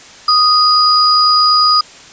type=tone pair together; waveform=sine; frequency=1244.5 / 4914 Hz; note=D#6 / D#8; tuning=0 / -22 cents; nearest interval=2 octaves; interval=2378 cents; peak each=-10 dBFS; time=0.28-1.81 s; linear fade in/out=5 ms; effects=white hiss -37 dBFS RMS until 2.12 s + resampled to 16000 Hz